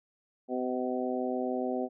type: harmonic tone with a mistuned harmonic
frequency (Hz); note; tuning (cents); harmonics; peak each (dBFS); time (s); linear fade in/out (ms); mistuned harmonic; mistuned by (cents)
127.1; C3; -50; 2 / 3 / 4 / 5 / 6; -33 / -35 / -36 / -37 / -38; 0.48-1.89; 50; 6; -22
effects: none